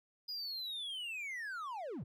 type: linear sweep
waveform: triangle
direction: down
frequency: 4978 to 87.2 Hz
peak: -38 dBFS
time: 0.28-2.04 s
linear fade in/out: 10 ms
effects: none